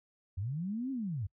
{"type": "linear two-way sweep", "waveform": "sine", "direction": "up then down", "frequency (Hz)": [85, 274.8, 85], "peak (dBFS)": -33, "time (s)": [0.37, 1.27], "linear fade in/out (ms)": 10, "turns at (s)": 0.91, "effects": ["noise-tail reverb RT60 0.1 s tail -24 dB re dry"]}